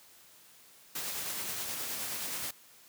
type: noise with tremolo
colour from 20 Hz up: white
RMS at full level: -36 dBFS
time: 0.95-2.51 s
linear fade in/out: 5 ms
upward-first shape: sine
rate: 9.5 Hz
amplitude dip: 25%
effects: white hiss -58 dBFS RMS until 2.88 s + high-pass 80 Hz 12 dB/octave